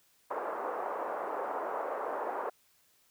pink band-pass noise, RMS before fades -36 dBFS, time 0.3-2.5 s, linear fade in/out 10 ms, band 450 to 1200 Hz, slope 24 dB/octave, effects white hiss -68 dBFS RMS until 3.1 s

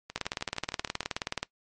two click trains, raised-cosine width 0.2 ms, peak -22 / -12 dBFS, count 13 / 25, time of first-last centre 0.1-1.03 / 0.16-1.43 s, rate 12.9 / 18.9 Hz, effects noise-tail reverb RT60 0.1 s tail -21 dB re dry + MP3 48 kbps

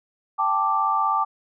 sine chord, G suspended second, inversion none, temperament equal, 784 / 880 / 1174.7 Hz, G5 / A5 / D6, 0 / 0 / 0 cents, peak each -26 / -24 / -21 dBFS, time 0.38-1.25 s, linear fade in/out 20 ms, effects none

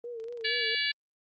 sine tone with vibrato, 464.7 Hz, A#4, 5 cents flat, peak -36 dBFS, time 0.04-0.75 s, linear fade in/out 2 ms, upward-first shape sine, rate 4.3 Hz, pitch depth 73 cents each way
clicks, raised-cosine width 0.2 ms, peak -38 dBFS, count 11, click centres 0.2 / 0.241 / 0.284 / 0.325 / 0.374 / 0.41 / 0.45 / 0.492 / 0.542 / 0.594 / 0.646 s
harmonic tone, 572 Hz, D5, 46 cents flat, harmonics 3 / 4 / 5 / 6 / 7 / 8, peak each -32 / -33 / -34 / -35 / -35 / -36 dBFS, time 0.44-0.92 s, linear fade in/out 10 ms
effects Opus 24 kbps

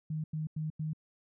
sine tone bursts, 155.56 Hz, D#3, in tune, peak -32 dBFS, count 4, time 0.1-0.933 s, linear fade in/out 5 ms, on 140 ms, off 91 ms, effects none

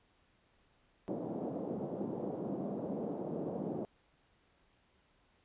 pink band-pass noise, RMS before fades -39 dBFS, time 1.08-3.85 s, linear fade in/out 0 ms, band 170 to 630 Hz, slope 24 dB/octave, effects pink hiss -71 dBFS RMS until 5.44 s + resampled to 8000 Hz

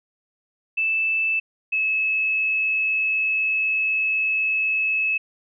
sine tone pair in turn, 2637 / 2592 Hz, E7 / E7, 0 / -30 cents, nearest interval unison, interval 30 cents, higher first, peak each -19 dBFS, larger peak neither, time 0.77-1.4 / 1.72-5.18 s, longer second, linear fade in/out 10 ms, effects none

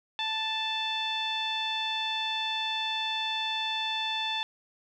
sawtooth tone with low-pass filter, 880 Hz, A5, in tune, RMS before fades -31 dBFS, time 0.19-4.43 s, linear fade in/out 0 ms, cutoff 3400 Hz, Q 7.1, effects none

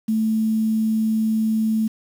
sine tone with quantisation, 220 Hz, A3, in tune, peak -17 dBFS, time 0.08-1.88 s, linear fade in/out 10 ms, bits 7, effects none

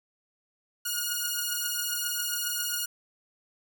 5% pulse beating tone pair, 1435 / 1442.4 Hz, F6 / F#6, +47 / -45 cents, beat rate 7.4 Hz, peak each -20 dBFS, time 0.85-2.86 s, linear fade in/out 10 ms, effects none

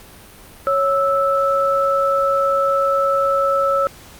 sine tone pair together, 552.5 / 1315 Hz, C#5 / E6, -6 / -5 cents, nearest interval octave + minor third, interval 1501 cents, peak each -17 dBFS, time 0.67-3.87 s, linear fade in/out 0 ms, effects pink hiss -42 dBFS RMS until 4.19 s + Opus 48 kbps

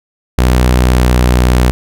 sawtooth tone with pitch glide, 62.2 to 61.66 Hz, B1 to B1, +13 to -2 cents, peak -3 dBFS, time 0.38-1.71 s, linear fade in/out 0 ms, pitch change -15 cents, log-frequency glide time 0.92-1.04 s, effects none

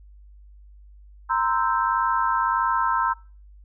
sine chord, C dominant seventh, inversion third, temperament equal with one note detuned, 932.3 / 1033.9 / 1318.5 / 1568 Hz, Bb5 / C6 / E6 / G6, 0 / -21 / 0 / 0 cents, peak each -24 / -24 / -25 / -30 dBFS, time 1.29-3.14 s, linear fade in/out 20 ms, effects noise-tail reverb RT60 0.4 s tail -25 dB re dry + added 50 Hz sine -45 dBFS peak until 3.64 s

